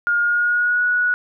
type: tone with pitch glide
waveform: sine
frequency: 1420 to 1465 Hz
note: F6 to F#6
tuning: +28 to -18 cents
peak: -15 dBFS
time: 0.07-1.14 s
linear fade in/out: 0 ms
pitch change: +54 cents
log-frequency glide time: 0.2-0.85 s
effects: none